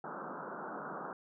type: band-pass noise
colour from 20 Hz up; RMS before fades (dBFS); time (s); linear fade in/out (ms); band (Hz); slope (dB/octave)
white; -43; 0.04-1.13; 2; 150 to 1500; 96
effects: none